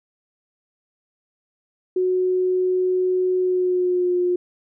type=tone with pitch glide; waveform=sine; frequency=367.9 to 357.2 Hz; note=F#4 to F4; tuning=-10 to +39 cents; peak=-17 dBFS; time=1.96-4.36 s; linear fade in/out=5 ms; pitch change=-51 cents; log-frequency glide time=3.39-4.16 s; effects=none